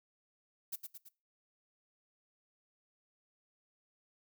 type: noise with echo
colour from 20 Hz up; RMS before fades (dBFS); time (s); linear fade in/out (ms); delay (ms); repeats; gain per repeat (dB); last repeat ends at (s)
violet; -39; 0.72-0.76; 10; 110; 3; -5; 1.09
effects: noise-tail reverb RT60 0.3 s tail -21 dB re dry